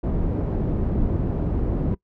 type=low-pass noise; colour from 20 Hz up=pink; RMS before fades=-23 dBFS; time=0.03-1.95 s; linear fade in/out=10 ms; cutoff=380 Hz; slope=12 dB/octave; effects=noise-tail reverb RT60 0.1 s tail -22 dB re dry